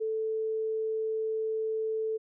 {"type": "tone", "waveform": "sine", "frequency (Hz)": 440, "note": "A4", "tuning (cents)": 0, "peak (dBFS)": -28, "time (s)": [0, 2.18], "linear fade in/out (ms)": 20, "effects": []}